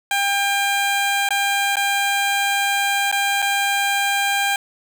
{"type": "tone with dropouts", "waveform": "15% pulse", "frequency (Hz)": 799, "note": "G5", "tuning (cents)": 33, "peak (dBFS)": -11, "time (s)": [0.11, 4.56], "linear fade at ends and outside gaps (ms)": 2, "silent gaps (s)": [[1.289, 1.306], [1.757, 1.768], [3.115, 3.125], [3.42, 3.424]], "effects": []}